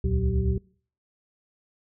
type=tone cluster; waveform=sine; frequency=66.8 / 75.7 / 116.5 / 185.4 / 387.2 Hz; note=C2 / D#2 / A#2 / F#3 / G4; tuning=+36 / -47 / -1 / +4 / -21 cents; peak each=-26 / -26 / -28 / -30 / -32 dBFS; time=0.04-0.58 s; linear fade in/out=5 ms; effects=noise-tail reverb RT60 0.5 s tail -24 dB re dry